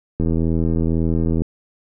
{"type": "click train", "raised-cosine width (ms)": 3, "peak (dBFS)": -8, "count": 101, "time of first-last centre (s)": [0.2, 1.42], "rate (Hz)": 82, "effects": []}